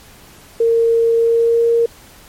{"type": "tone with pitch glide", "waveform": "sine", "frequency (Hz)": [460, 465.3], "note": ["A#4", "A#4"], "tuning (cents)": [-23, -3], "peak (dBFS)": -10, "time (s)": [0.6, 1.86], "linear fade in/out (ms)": 5, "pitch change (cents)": 20, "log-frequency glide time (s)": [1.16, 1.65], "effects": ["pink hiss -43 dBFS RMS until 2.28 s", "MP3 64 kbps"]}